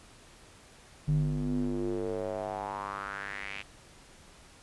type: tone with band-pass filter sweep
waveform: square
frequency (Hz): 49.72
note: G1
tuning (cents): +25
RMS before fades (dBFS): -33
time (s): 1.07-3.63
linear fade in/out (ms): 20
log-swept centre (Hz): 140 to 2600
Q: 4.1
effects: pink hiss -55 dBFS RMS until 4.62 s + resampled to 24000 Hz